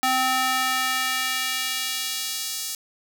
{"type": "tone with high-pass filter sweep", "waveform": "square", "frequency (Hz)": 258.6, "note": "C4", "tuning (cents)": -20, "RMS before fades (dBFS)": -25, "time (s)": [0.03, 2.75], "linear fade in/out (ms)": 0, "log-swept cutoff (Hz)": [740, 5600], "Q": 0.97, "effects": ["8-bit"]}